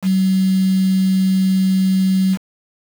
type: tone with quantisation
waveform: sine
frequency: 189.3 Hz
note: F#3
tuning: 40 cents sharp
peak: -12 dBFS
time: 0.02-2.38 s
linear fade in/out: 50 ms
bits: 5
effects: none